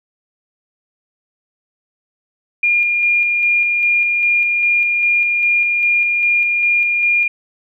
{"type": "tone with tremolo", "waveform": "sine", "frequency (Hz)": 2414, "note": "D7", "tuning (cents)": 47, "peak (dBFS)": -11, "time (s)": [2.63, 7.28], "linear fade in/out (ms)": 5, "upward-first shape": "square", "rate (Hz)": 2.5, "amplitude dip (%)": 25, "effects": []}